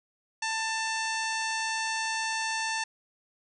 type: harmonic tone with a mistuned harmonic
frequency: 889 Hz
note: A5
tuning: 18 cents sharp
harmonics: 1 / 2 / 3 / 4 / 5 / 6 / 7 / 8 / 9 / 10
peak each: -33 / -33 / -36 / -43 / -39 / -41 / -40 / -47 / -48 / -47 dBFS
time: 0.42-2.84 s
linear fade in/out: 5 ms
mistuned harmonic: 6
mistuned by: +53 cents
effects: none